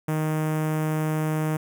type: tone with notch filter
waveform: sawtooth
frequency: 155.56 Hz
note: D#3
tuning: in tune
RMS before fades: -25 dBFS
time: 0.08-1.57 s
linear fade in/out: 5 ms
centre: 4200 Hz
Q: 0.59
effects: none